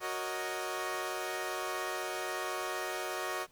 15% pulse chord, D# minor seventh, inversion first, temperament equal, 370 / 466.2 / 554.4 / 622.3 Hz, F#4 / A#4 / C#5 / D#5, 0 / 0 / 0 / 0 cents, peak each -32 / -36 / -37 / -33 dBFS, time 0-3.47 s, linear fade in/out 50 ms, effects pink hiss -65 dBFS RMS until 3.51 s

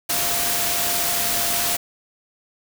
sine tone in noise, 695 Hz, F5, 9 cents flat, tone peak -31 dBFS, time 0.09-1.77 s, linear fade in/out 10 ms, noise white, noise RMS -22 dBFS, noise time 0.09-1.77 s, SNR -12 dB, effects none

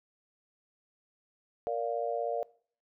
sine chord, Bb major, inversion none, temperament just, 466.2 / 582.7 / 699.2 Hz, Bb4 / D5 / F5, 0 / -14 / +2 cents, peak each -34 dBFS, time 1.67-2.43 s, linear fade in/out 0 ms, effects noise-tail reverb RT60 0.5 s tail -22 dB re dry

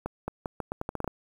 accelerating click train, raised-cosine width 1 ms, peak -17 dBFS, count 11, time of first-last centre 0.06-1.077 s, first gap 220 ms, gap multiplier 0.81, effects 8-bit

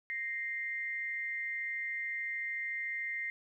sine tone pair together, 1859.4 / 2093 Hz, A#6 / C7, -5 / 0 cents, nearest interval major second, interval 205 cents, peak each -39 / -36 dBFS, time 0.1-3.3 s, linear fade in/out 0 ms, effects 12-bit

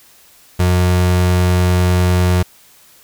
35% pulse tone, 90 Hz, F#2, 47 cents flat, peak -9 dBFS, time 0.59-2.43 s, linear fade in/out 10 ms, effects white hiss -47 dBFS RMS until 3.03 s

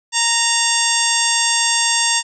harmonic tone with a mistuned harmonic, 928 Hz, A#5, 8 cents flat, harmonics 1 / 2 / 3 / 4 / 5 / 6 / 7 / 8 / 9, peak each -23 / -23 / -23 / -23 / -23 / -23 / -23 / -23 / -23 dBFS, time 0.12-2.23 s, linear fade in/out 50 ms, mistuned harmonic 4, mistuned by -82 cents, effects none

